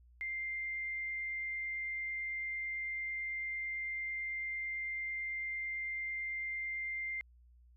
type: tone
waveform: sine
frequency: 2097 Hz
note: C7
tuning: 3 cents sharp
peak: -36 dBFS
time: 0.21-7.21 s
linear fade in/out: 0 ms
effects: added 60 Hz sine -59 dBFS peak until 7.76 s